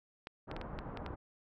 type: clicks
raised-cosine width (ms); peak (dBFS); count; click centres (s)
0.3; -27; 7; 0.271 / 0.514 / 0.565 / 0.614 / 0.789 / 0.973 / 1.063
type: low-pass noise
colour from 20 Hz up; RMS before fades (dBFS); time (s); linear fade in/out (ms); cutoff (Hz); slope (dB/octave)
pink; -44; 0.47-1.16; 20; 1300; 24
effects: none